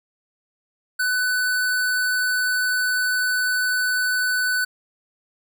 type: tone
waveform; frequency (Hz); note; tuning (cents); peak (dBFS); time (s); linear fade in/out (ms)
square; 1498; F#6; +21; -20; 0.99-4.65; 10
effects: none